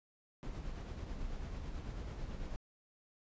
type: noise with tremolo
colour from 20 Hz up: brown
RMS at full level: -41 dBFS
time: 0.43-2.56 s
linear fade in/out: 0 ms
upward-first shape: sine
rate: 9.1 Hz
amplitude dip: 35%
effects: resampled to 16000 Hz